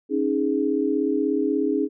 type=chord; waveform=sine; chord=C# suspended second; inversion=none; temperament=equal with one note detuned; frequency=274.5 / 311.1 / 415.3 Hz; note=C#4 / D#4 / G#4; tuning=-17 / 0 / 0 cents; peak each=-24 dBFS; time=0.09-1.89 s; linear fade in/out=50 ms; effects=none